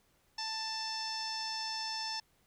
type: tone with low-pass filter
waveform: sawtooth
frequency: 885 Hz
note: A5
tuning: 10 cents sharp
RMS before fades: -38 dBFS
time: 0.38-2.2 s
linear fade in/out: 5 ms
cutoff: 5400 Hz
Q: 9.4
effects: pink hiss -71 dBFS RMS until 2.46 s